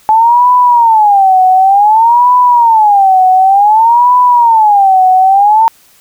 sine tone with vibrato, 859 Hz, A5, 42 cents flat, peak -3 dBFS, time 0.09-5.68 s, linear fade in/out 0 ms, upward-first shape sine, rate 0.55 Hz, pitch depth 250 cents each way, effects white hiss -45 dBFS RMS until 6 s

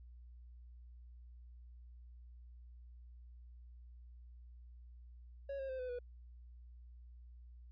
triangle tone with pitch steps, 554.4 / 537.4 / 520.9 / 504.9 / 489.4 Hz, C#5 / C5 / C5 / B4 / B4, 0 / +46 / -8 / +38 / -16 cents, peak -38 dBFS, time 5.49-5.99 s, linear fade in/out 5 ms, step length 100 ms, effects added 60 Hz sine -53 dBFS peak until 7.71 s + resampled to 11025 Hz

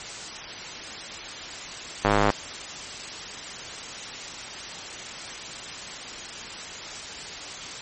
square tone with band-pass filter, 51.5 Hz, G#1, 14 cents flat, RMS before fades -21 dBFS, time 2.04-2.31 s, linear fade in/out 5 ms, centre 1000 Hz, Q 0.77, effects white hiss -36 dBFS RMS until 7.81 s + MP3 32 kbps

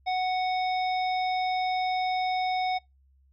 harmonic tone, 740 Hz, F#5, in tune, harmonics 1 / 3 / 5 / 7, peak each -25 / -35 / -39 / -42 dBFS, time 0.06-2.79 s, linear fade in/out 20 ms, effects noise-tail reverb RT60 0.2 s tail -26 dB re dry + added 67 Hz sine -59 dBFS peak until 3.32 s

